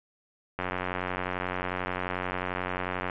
click train, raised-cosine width 0.5 ms, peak -15 dBFS, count 230, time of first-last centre 0.59-3.098 s, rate 91.3 Hz, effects resampled to 8000 Hz + 9-bit

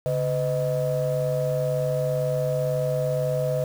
sine tone cluster, 142.2 / 508 / 626 Hz, C#3 / B4 / D#5, +45 / +49 / +10 cents, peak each -25 dBFS, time 0.06-3.64 s, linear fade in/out 0 ms, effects tanh soft clip ceiling -16 dBFS + 7-bit

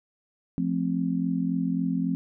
sine chord, F major, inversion none, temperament just, 174.61 / 218.3 / 261.9 Hz, F3 / A3 / C4, 0 / -13 / +2 cents, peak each -27 / -31 / -27 dBFS, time 0.58-2.15 s, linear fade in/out 0 ms, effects none

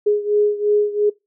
sine beating tone pair, 415.3 / 418.2 Hz, G#4 / G#4, 0 / +12 cents, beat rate 2.9 Hz, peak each -16 / -19 dBFS, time 0.06-1.1 s, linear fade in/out 10 ms, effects noise-tail reverb RT60 0.2 s tail -22 dB re dry

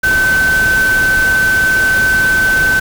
sine tone in noise, 1530 Hz, G6, 42 cents flat, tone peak -9 dBFS, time 0.03-2.8 s, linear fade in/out 10 ms, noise pink, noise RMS -21 dBFS, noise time 0.03-2.8 s, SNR +9 dB, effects none

